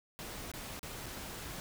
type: noise with dropouts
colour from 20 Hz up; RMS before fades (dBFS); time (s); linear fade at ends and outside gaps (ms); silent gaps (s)
pink; -44; 0.19-1.6; 0; 0.516-0.537 / 0.793-0.83 / 1.06-1.064
effects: none